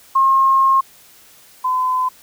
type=tone pair in turn; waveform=sine; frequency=1073 / 1018 Hz; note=C6 / C6; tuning=+43 / -48 cents; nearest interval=minor second; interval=91 cents; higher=first; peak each=-10 / -15 dBFS; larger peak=first; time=0.15-0.81 / 1.64-2.09 s; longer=first; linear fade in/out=10 ms; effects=white hiss -47 dBFS RMS until 2.22 s